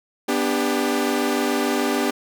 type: chord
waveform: sawtooth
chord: G major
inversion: first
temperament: equal with one note detuned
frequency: 246.9 / 293.7 / 397.2 Hz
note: B3 / D4 / G4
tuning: 0 / 0 / +23 cents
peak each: -20 dBFS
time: 0.28-2.11 s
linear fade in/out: 10 ms
effects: none